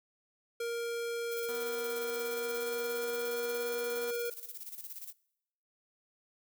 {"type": "tone with pitch glide", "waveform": "square", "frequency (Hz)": [468.1, 475.2], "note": ["A#4", "A#4"], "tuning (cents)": [7, 33], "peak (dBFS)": -34, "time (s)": [0.6, 4.3], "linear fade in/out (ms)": 5, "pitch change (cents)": 26, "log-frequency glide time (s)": [2.01, 3.53]}
{"type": "noise with tremolo", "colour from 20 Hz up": "violet", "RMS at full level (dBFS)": -43, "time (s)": [1.31, 5.13], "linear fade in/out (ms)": 10, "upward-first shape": "square", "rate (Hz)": 17, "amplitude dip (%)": 65}
{"type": "tone", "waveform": "10% pulse", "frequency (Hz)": 246.9, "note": "B3", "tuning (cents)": 0, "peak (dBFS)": -37, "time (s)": [1.49, 4.11], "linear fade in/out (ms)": 0}
{"effects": ["noise-tail reverb RT60 0.8 s tail -23 dB re dry"]}